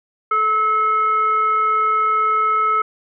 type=tone with frequency modulation; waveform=sine; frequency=1297 Hz; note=E6; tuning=28 cents flat; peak=-14 dBFS; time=0.31-2.82 s; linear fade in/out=5 ms; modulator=864 Hz; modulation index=0.38; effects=none